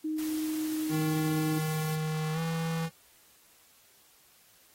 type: tone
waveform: sine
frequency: 311.1 Hz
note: D#4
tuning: in tune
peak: -29 dBFS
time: 0.04-1.59 s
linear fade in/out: 10 ms
type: noise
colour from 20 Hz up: white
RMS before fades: -43 dBFS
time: 0.18-1.96 s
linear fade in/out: 5 ms
type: tone with pitch glide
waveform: square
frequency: 156.2 to 163.78 Hz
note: D#3 to E3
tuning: +7 to -11 cents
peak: -30 dBFS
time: 0.89-2.9 s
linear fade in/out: 50 ms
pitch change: +82 cents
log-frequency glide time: 2.33-2.39 s
effects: white hiss -61 dBFS RMS until 4.74 s + AAC 48 kbps